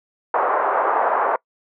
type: band-pass noise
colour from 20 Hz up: white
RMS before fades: -19 dBFS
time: 0.34-1.36 s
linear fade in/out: 2 ms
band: 500 to 1200 Hz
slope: 24 dB/octave
effects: noise-tail reverb RT60 0.1 s tail -24 dB re dry + low-pass 2000 Hz 12 dB/octave